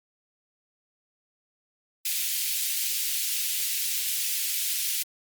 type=high-pass noise; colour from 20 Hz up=white; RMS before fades=-28 dBFS; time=2.05-5.03 s; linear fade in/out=5 ms; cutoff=2300 Hz; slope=24 dB/octave; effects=Opus 32 kbps